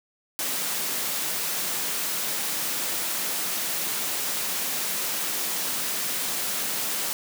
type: high-pass noise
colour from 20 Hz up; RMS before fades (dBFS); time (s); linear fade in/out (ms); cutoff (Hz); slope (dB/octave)
white; -28; 0.39-7.13; 0; 140; 48
effects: none